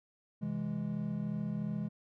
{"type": "chord", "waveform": "triangle", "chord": "C augmented", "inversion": "none", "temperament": "equal", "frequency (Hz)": [130.81, 164.81, 207.7], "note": ["C3", "E3", "G#3"], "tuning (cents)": [0, 0, 0], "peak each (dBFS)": [-39, -36, -34], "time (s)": [0.41, 1.89], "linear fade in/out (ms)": 20, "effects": []}